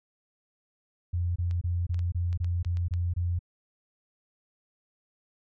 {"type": "tone bursts", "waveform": "sine", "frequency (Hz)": 87.31, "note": "F2", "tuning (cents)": 0, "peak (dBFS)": -25, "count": 9, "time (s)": [1.13, 3.392], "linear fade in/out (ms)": 10, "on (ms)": 230, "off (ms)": 24}
{"type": "clicks", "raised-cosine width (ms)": 0.2, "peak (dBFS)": -31, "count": 8, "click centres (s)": [1.511, 1.944, 1.992, 2.329, 2.445, 2.648, 2.771, 2.938]}
{"effects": []}